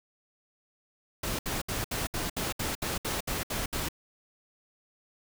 pink noise bursts, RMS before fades -32 dBFS, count 12, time 1.23-3.887 s, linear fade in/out 5 ms, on 160 ms, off 67 ms, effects none

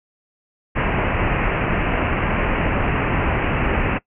pink low-pass noise, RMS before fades -20 dBFS, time 0.75-3.99 s, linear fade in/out 20 ms, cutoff 2800 Hz, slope 96 dB/octave, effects noise-tail reverb RT60 0.1 s tail -21 dB re dry

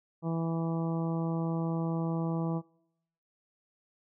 harmonic tone, 164.81 Hz, E3, in tune, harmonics 1 / 2 / 3 / 4 / 5 / 6 / 7, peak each -30 / -36 / -40 / -42 / -44 / -46 / -47 dBFS, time 0.22-2.62 s, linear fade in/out 50 ms, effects noise-tail reverb RT60 0.8 s tail -25 dB re dry

